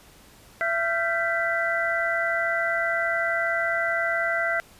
sine tone cluster, 671 / 1377 / 1558 / 1987 Hz, E5 / F6 / G6 / B6, +31 / -25 / -11 / +10 cents, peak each -27 / -29 / -28 / -27 dBFS, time 0.61-4.6 s, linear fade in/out 0 ms, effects pink hiss -52 dBFS RMS until 4.79 s + resampled to 32000 Hz

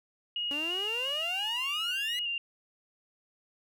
sine tone with vibrato, 2832 Hz, F7, 23 cents sharp, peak -30 dBFS, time 0.36-2.38 s, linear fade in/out 2 ms, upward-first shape square, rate 2.9 Hz, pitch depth 28 cents each way
sawtooth exponential sweep, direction up, 277.2 to 2042 Hz, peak -34 dBFS, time 0.51-2.19 s, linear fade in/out 0 ms
effects none

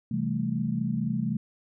sine chord, A minor seventh, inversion first, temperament equal, 130.81 / 164.81 / 196 / 220 Hz, C3 / E3 / G3 / A3, 0 / 0 / 0 / 0 cents, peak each -32 / -32 / -32 / -29 dBFS, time 0.11-1.37 s, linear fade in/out 5 ms, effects none

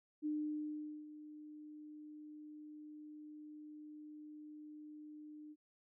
sine tone with ADSR envelope, 302.1 Hz, D4, 49 cents sharp, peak -35 dBFS, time 0.22-5.56 s, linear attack 38 ms, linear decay 800 ms, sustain -15 dB, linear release 46 ms, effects none

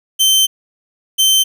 sawtooth tone pair in turn, 3100 / 3100 Hz, G7 / G7, -20 / -20 cents, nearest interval unison, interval 0 cents, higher neither, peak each -6 dBFS, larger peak neither, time 0.19-0.47 / 1.18-1.44 s, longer first, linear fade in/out 20 ms, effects none

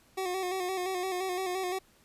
25% pulse tone with vibrato, 370 Hz, F#4, in tune, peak -27 dBFS, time 0.17-1.79 s, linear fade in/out 10 ms, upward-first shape square, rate 5.8 Hz, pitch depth 45 cents each way, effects pink hiss -63 dBFS RMS until 2.04 s + resampled to 32000 Hz

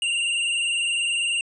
square tone with vibrato, 2794 Hz, F7, in tune, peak -22 dBFS, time 0.02-1.41 s, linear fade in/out 2 ms, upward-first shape triangle, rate 20 Hz, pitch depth 69 cents each way, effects resampled to 24000 Hz

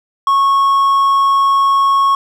triangle tone, 1100 Hz, C#6, 14 cents flat, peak -7 dBFS, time 0.27-2.15 s, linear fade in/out 2 ms, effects none

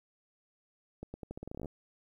accelerating click train, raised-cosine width 2 ms, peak -28 dBFS, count 15, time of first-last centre 1.03-1.658 s, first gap 110 ms, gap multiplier 0.84, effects 11-bit

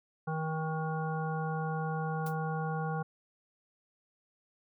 harmonic tone, 158.5 Hz, D#3, 32 cents sharp, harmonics 1 / 3 / 5 / 7 / 9, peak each -33 / -40 / -38 / -43 / -43 dBFS, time 0.27-3.03 s, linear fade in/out 10 ms
blue noise with exponential decay, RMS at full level -40 dBFS, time 2.26-2.36 s, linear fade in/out 5 ms, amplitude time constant 21 ms
effects none

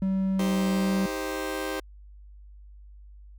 triangle tone with pitch glide, 191.3 to 192.96 Hz, G3 to G3, -42 to -27 cents, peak -21 dBFS, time 0.02-1.06 s, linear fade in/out 2 ms, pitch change +15 cents, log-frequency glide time 0.65-0.89 s
sawtooth chord, C minor, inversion first, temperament just, 314 / 392.4 / 523.3 Hz, Eb4 / G4 / C5, +16 / +2 / 0 cents, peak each -30 dBFS, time 0.39-1.8 s, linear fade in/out 5 ms
effects added 50 Hz sine -45 dBFS peak until 3.38 s

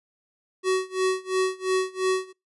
square tone with tremolo, 374.9 Hz, F#4, 23 cents sharp, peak -20 dBFS, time 0.63-2.33 s, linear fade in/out 50 ms, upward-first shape sine, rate 2.9 Hz, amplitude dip 95%, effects noise-tail reverb RT60 0.2 s tail -23 dB re dry + resampled to 24000 Hz

